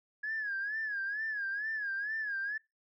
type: tone with vibrato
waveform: sine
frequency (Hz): 1675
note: G#6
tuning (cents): +14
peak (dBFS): -32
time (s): 0.23-2.58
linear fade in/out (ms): 10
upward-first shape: sine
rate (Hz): 2.2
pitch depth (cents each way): 110
effects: noise-tail reverb RT60 0.2 s tail -20 dB re dry + tanh soft clip ceiling -28 dBFS